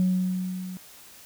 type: tone with level ramp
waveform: sine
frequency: 184.2 Hz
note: F#3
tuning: 7 cents flat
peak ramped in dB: -17 to -34 dBFS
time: 0-0.77 s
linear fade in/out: 0 ms
effects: tanh soft clip ceiling -16 dBFS + white hiss -49 dBFS RMS until 1.25 s